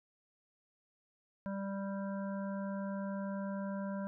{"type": "harmonic tone", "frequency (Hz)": 196.6, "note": "G3", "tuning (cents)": 5, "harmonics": [1, 3, 5, 7, 8], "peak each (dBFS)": [-37, -43, -48, -54, -53], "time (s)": [1.46, 4.07], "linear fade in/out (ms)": 0, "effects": []}